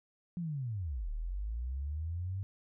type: linear two-way sweep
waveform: sine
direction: down then up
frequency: 180 to 35.56 to 98.8 Hz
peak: -34 dBFS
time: 0.37-2.43 s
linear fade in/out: 0 ms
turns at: 1.1 s
effects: none